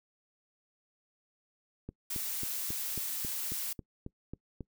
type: click train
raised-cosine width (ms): 3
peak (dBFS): -27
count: 11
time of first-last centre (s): 1.89-4.607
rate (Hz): 3.68
type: noise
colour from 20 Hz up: blue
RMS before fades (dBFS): -36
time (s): 2.1-3.73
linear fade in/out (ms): 5
effects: noise-tail reverb RT60 0.1 s tail -23 dB re dry